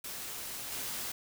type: noise with level steps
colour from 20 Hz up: white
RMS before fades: -41 / -38 dBFS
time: 0.04-1.12 s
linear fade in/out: 5 ms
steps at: 0.72 s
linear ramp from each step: 2 ms
effects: none